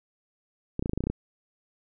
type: clicks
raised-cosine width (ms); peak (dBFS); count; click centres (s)
3; -15; 10; 0.794 / 0.825 / 0.859 / 0.895 / 0.934 / 0.976 / 1.006 / 1.039 / 1.07 / 1.1
effects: none